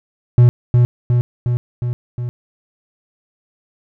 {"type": "tone with echo", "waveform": "triangle", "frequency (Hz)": 121.7, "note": "B2", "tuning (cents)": -25, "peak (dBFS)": -3, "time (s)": [0.38, 0.49], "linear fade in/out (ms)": 0, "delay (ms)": 360, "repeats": 5, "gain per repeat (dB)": -3, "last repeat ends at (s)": 2.29, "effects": []}